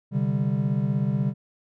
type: chord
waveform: triangle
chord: C suspended second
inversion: none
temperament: just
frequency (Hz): 130.81 / 147.16 / 196.22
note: C3 / D3 / G3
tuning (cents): 0 / +4 / +2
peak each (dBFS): -24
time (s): 0.11-1.34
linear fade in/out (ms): 50
effects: none